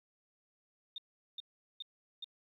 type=tone bursts; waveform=sine; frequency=3663 Hz; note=A#7; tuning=31 cents flat; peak=-40 dBFS; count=4; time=0.96-2.244 s; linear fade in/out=2 ms; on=21 ms; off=400 ms; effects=12-bit